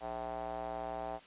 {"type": "tone with band-pass filter", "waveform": "square", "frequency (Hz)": 59.2, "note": "A#1", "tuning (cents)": 27, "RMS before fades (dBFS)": -40, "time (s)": [0, 1.2], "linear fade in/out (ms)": 50, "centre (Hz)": 730, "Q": 4.5, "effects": ["white hiss -57 dBFS RMS until 1.26 s", "resampled to 8000 Hz"]}